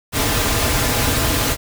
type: noise with comb filter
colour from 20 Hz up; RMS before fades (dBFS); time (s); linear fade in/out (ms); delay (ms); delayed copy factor
pink; -18; 0.12-1.57; 50; 5.4; -0.55
effects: none